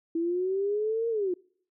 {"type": "linear two-way sweep", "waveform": "sine", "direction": "up then down", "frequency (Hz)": [326.4, 466.2, 347], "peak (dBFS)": -25, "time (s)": [0.15, 1.34], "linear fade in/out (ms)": 5, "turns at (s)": 1.09, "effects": ["noise-tail reverb RT60 0.6 s tail -26 dB re dry"]}